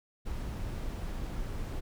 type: noise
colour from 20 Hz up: brown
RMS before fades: -36 dBFS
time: 0.25-1.81 s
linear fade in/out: 20 ms
effects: none